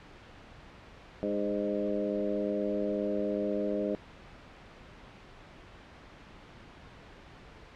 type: harmonic tone with a mistuned harmonic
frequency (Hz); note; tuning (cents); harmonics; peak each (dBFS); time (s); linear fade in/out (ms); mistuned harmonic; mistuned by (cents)
102.3; G#2; -26; 2 / 3 / 4 / 5 / 6; -35 / -35 / -35 / -35 / -35; 1.23-3.95; 0; 5; +19
effects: pink hiss -51 dBFS RMS until 7.75 s + low-pass 3000 Hz 12 dB/octave